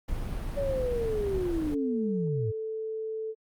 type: noise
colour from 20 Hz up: brown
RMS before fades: -33 dBFS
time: 0.08-1.75 s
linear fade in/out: 10 ms
type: linear sweep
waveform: sine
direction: down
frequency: 572 to 99.3 Hz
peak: -27 dBFS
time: 0.56-2.52 s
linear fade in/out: 20 ms
type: tone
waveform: sine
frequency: 440 Hz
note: A4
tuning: in tune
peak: -31 dBFS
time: 1.7-3.35 s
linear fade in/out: 50 ms
effects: Opus 48 kbps